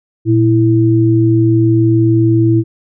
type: tone pair together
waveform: sine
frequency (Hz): 116.66 / 329.6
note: A#2 / E4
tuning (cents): +2 / 0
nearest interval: octave + tritone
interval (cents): 1798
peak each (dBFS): -10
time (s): 0.25-2.64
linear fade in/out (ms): 50
effects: none